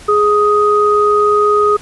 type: tone pair together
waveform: sine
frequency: 416.8 / 1249 Hz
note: G#4 / D#6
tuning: +6 / +6 cents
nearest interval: octave + perfect fifth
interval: 1900 cents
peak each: -11 dBFS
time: 0.08-1.77 s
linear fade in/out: 10 ms
effects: pink hiss -37 dBFS RMS until 1.81 s + resampled to 24000 Hz